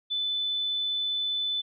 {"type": "tone", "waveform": "sine", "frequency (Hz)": 3505, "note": "A7", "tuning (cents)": -7, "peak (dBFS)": -26, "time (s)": [0.1, 1.62], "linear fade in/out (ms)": 20, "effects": []}